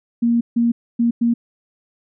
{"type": "tone bursts at uneven times", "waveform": "sine", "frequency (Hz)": 234.8, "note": "A#3", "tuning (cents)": 13, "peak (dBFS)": -13, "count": 4, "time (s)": [[0.22, 0.41], [0.56, 0.72], [0.99, 1.11], [1.21, 1.34]], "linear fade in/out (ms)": 10, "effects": []}